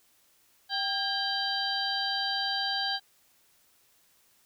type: harmonic tone with a mistuned harmonic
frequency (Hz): 784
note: G5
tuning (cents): 0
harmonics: 1 / 2 / 4 / 5 / 6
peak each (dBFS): -34 / -34 / -34 / -34 / -34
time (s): 0.69-3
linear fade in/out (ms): 50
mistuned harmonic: 2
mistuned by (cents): +53
effects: white hiss -65 dBFS RMS until 4.45 s